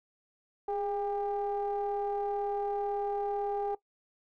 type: ring-modulated tone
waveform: triangle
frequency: 196 Hz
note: G3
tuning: in tune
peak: -25 dBFS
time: 0.68-3.75 s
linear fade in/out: 5 ms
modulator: 607 Hz
effects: noise-tail reverb RT60 0.1 s tail -19 dB re dry